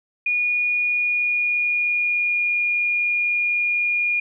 sine tone with pitch glide, 2446 to 2428 Hz, D#7 to D#7, -30 to -43 cents, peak -18 dBFS, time 0.26-4.2 s, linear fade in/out 5 ms, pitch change -13 cents, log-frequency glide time 0.8-2.57 s, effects none

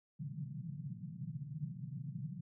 white band-pass noise, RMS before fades -44 dBFS, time 0.19-2.41 s, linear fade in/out 10 ms, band 130 to 170 Hz, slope 48 dB/octave, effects none

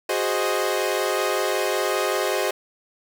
sawtooth chord, Ab dominant seventh, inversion third, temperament equal, 370 / 415.3 / 523.3 / 622.3 Hz, Gb4 / Ab4 / C5 / Eb5, 0 / 0 / 0 / 0 cents, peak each -23 dBFS, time 0.09-2.51 s, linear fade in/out 5 ms, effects none

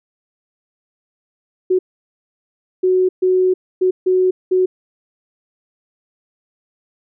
sine tone bursts at uneven times, 370 Hz, F#4, in tune, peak -11 dBFS, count 6, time 1.7-1.79 / 2.83-3.09 / 3.22-3.54 / 3.81-3.91 / 4.06-4.31 / 4.51-4.66 s, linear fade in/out 10 ms, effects none

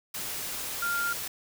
sine tone in noise, 1396.9 Hz, F6, in tune, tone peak -27 dBFS, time 0.82-1.13 s, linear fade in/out 5 ms, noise white, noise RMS -35 dBFS, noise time 0.14-1.28 s, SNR +5 dB, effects none

